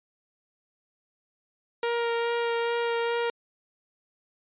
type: tone with vibrato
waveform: sawtooth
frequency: 468.5 Hz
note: A#4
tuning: 9 cents sharp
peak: -21 dBFS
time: 1.83-3.3 s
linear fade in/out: 2 ms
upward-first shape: sine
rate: 2.4 Hz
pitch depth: 11 cents each way
effects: resampled to 8000 Hz